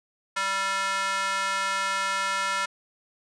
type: tone with high-pass filter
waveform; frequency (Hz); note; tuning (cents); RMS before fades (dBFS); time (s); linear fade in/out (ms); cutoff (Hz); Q
square; 194.8; G3; -11; -27; 0.36-2.66; 10; 1300; 2.1
effects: resampled to 22050 Hz